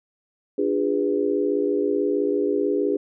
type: chord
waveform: sine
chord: D diminished seventh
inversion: none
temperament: equal with one note detuned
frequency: 293.7 / 349.2 / 407.7 / 493.9 Hz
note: D4 / F4 / Ab4 / Cb5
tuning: 0 / 0 / -32 / 0 cents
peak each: -25 / -28 / -22 / -28 dBFS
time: 0.58-2.97 s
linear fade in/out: 5 ms
effects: none